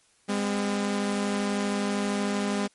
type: tone pair together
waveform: sawtooth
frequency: 202.9 / 255.6 Hz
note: G#3 / C4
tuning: -40 / -40 cents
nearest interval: major third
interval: 400 cents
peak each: -22 / -28 dBFS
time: 0.28-2.68 s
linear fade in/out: 20 ms
effects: white hiss -63 dBFS RMS until 2.74 s + MP3 48 kbps